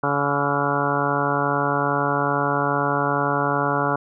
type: harmonic tone with a mistuned harmonic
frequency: 142.4 Hz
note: C#3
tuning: 47 cents sharp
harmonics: 1 / 2 / 3 / 4 / 5 / 6 / 7 / 8 / 9 / 10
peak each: -28 / -28 / -28 / -28 / -28 / -28 / -28 / -28 / -28 / -28 dBFS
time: 0.03-3.96 s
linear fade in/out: 5 ms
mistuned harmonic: 9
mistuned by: +68 cents
effects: none